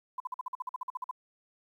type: tone bursts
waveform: sine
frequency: 1007 Hz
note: B5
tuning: 33 cents sharp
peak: -32 dBFS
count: 14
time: 0.18-1.112 s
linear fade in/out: 5 ms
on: 22 ms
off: 48 ms
effects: 11-bit